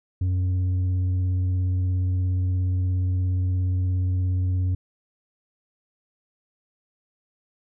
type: tone with tanh clipping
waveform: sine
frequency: 91.7 Hz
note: F#2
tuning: 15 cents flat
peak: -21 dBFS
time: 0.21-4.75 s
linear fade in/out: 5 ms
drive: 4 dB
effects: none